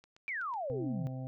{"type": "click train", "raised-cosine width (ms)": 0.2, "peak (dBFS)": -40, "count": 5, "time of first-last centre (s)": [0.04, 0.539], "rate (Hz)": 8.02}
{"type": "exponential sweep", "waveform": "sine", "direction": "down", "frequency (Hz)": [2400, 136.1], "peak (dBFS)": -34, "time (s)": [0.28, 1.07], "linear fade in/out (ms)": 0}
{"type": "harmonic tone", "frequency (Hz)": 130, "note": "C3", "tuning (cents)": -11, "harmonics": [1, 2, 4, 5, 6], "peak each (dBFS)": [-38, -44, -50, -52, -54], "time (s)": [0.7, 1.27], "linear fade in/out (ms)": 0}
{"effects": []}